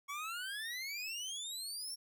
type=exponential sweep; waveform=25% pulse; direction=up; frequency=1108.7 to 5588 Hz; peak=-36 dBFS; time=0.08-1.96 s; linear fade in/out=20 ms; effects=none